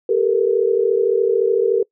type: tone cluster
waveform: sine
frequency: 391.4 / 441.1 / 474.9 Hz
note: G4 / A4 / A#4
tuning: -3 / +4 / +32 cents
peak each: -18 dBFS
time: 0.09-1.83 s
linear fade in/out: 5 ms
effects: noise-tail reverb RT60 0.1 s tail -24 dB re dry